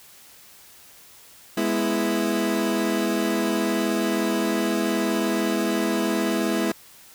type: chord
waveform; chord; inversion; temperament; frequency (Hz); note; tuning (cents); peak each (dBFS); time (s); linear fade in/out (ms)
30% pulse; E major; first; equal; 207.7 / 246.9 / 329.6; G#3 / B3 / E4; 0 / 0 / 0; -23 / -25 / -22; 1.57-6.72; 5
effects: white hiss -49 dBFS RMS until 7.14 s